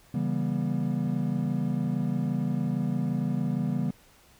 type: chord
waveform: triangle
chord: C# half-diminished seventh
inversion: none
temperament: equal with one note detuned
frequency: 138.59 / 164.81 / 196 / 240.9 Hz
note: C#3 / E3 / G3 / B3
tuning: 0 / 0 / 0 / -43 cents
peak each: -29 dBFS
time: 0.14-3.91 s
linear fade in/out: 5 ms
effects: pink hiss -58 dBFS RMS until 4.39 s